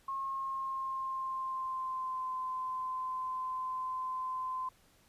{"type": "tone with pitch glide", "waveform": "sine", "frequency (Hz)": [1080, 1030.6], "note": ["C#6", "C6"], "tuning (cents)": [-45, -27], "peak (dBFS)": -34, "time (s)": [0.08, 4.69], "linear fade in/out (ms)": 5, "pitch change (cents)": -82, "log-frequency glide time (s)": [0.23, 2.32], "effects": ["pink hiss -66 dBFS RMS until 5.08 s", "resampled to 32000 Hz"]}